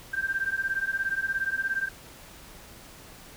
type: beating tone pair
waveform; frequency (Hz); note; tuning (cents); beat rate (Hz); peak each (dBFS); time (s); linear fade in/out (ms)
sine; 1568 / 1585; G6 / G6; 0 / +19; 17; -29; 0.13-1.89; 10
effects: pink hiss -48 dBFS RMS until 3.36 s